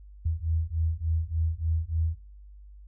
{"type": "beating tone pair", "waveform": "sine", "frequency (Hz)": [79.6, 83], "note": ["D#2", "E2"], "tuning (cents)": [40, 12], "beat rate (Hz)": 3.4, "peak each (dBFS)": -28, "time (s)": [0.25, 2.15], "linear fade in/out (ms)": 10, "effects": ["noise-tail reverb RT60 0.5 s tail -23 dB re dry", "added 50 Hz sine -45 dBFS peak until 2.87 s"]}